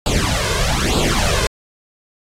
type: noise with flanger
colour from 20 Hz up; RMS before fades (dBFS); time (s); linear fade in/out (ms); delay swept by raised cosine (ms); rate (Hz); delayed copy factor
pink; -17; 0.06-1.47; 2; 0.25 to 1.95; 1.1; +0.8
effects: low-pass 8000 Hz 12 dB/octave + AAC 48 kbps